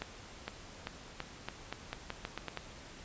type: accelerating click train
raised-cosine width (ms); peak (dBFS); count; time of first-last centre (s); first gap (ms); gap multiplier
0.3; -21; 12; 0.02-2.573; 460; 0.85
effects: pink hiss -51 dBFS RMS until 3.04 s + resampled to 16000 Hz